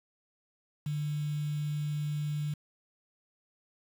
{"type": "tone with quantisation", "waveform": "sine", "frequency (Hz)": 148.6, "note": "D3", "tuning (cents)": 21, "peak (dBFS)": -30, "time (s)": [0.86, 2.54], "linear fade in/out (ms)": 5, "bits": 8, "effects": []}